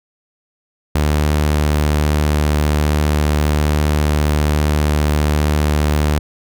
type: tone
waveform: sawtooth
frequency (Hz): 74.9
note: D2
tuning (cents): +35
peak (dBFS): -9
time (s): 0.95-6.19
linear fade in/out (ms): 5
effects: none